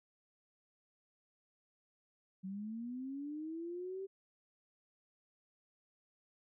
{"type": "linear sweep", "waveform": "sine", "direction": "up", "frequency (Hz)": [185, 392], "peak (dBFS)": -40, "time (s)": [2.43, 4.07], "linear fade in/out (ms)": 20, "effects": []}